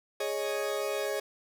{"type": "chord", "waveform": "40% pulse", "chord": "Ab suspended fourth", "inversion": "none", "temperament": "equal", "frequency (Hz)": [415.3, 554.4, 622.3], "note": ["Ab4", "Db5", "Eb5"], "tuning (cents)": [0, 0, 0], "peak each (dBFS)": [-33, -33, -35], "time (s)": [0.2, 1.2], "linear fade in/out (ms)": 5, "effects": []}